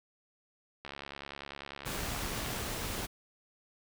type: click train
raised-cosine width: 0.3 ms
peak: -26 dBFS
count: 124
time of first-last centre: 0.85-2.605 s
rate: 70.1 Hz
type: noise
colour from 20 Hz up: pink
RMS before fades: -37 dBFS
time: 1.85-3.07 s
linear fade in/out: 20 ms
effects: none